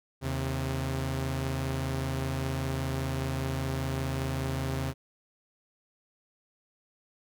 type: tone pair together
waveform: sawtooth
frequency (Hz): 79.2 / 133.33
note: D#2 / C3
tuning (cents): +31 / +33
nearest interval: major sixth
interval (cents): 902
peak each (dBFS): -30 / -27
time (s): 0.21-4.94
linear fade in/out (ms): 50
effects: none